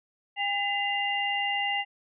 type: tone cluster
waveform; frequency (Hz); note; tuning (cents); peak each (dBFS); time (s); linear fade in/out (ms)
sine; 807 / 2029 / 2798; G#5 / B6 / F7; -50 / +46 / +3; -30; 0.36-1.85; 50
effects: none